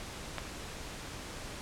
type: click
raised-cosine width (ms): 0.3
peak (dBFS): -18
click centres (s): 0.383
effects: pink hiss -43 dBFS RMS until 1.61 s + low-pass 9000 Hz 12 dB/octave